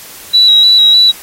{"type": "tone with vibrato", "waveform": "sine", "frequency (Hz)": 3899, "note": "B7", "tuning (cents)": -23, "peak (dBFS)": -3, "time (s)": [0.33, 1.12], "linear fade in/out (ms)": 20, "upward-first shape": "square", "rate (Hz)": 3.3, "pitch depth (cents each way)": 21, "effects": ["white hiss -32 dBFS RMS until 1.22 s", "AAC 48 kbps"]}